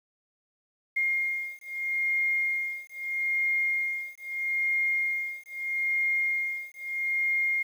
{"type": "beating tone pair", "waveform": "sine", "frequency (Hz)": [2128, 2128.78], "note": ["C7", "C7"], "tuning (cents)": [29, 29], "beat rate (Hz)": 0.78, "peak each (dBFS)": -29, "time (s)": [0.96, 7.63], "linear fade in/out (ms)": 10, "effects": ["9-bit"]}